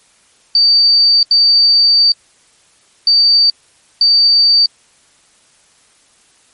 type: tone bursts at uneven times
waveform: sine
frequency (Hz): 4616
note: D8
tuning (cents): -31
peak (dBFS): -6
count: 4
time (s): 0.55-1.23 / 1.31-2.12 / 3.07-3.5 / 4.01-4.66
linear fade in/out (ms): 2
effects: white hiss -51 dBFS RMS until 6.53 s + MP3 48 kbps